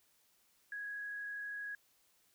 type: tone with frequency modulation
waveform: sine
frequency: 1661.2 Hz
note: G#6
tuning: in tune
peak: -40 dBFS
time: 0.72-1.75 s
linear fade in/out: 2 ms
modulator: 32.5 Hz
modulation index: 0.4
effects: white hiss -72 dBFS RMS until 2.34 s